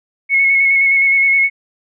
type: tone with vibrato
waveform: sine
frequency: 2190 Hz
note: C#7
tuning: 22 cents flat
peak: -9 dBFS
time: 0.29-1.5 s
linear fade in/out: 50 ms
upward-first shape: square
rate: 9.6 Hz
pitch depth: 17 cents each way
effects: none